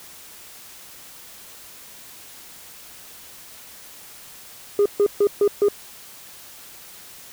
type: tone bursts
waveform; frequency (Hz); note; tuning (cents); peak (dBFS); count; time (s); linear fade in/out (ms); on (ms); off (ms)
sine; 408.1; G#4; -30; -11; 5; 4.79-5.685; 2; 67; 140
effects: tanh soft clip ceiling -12 dBFS + white hiss -43 dBFS RMS until 7.32 s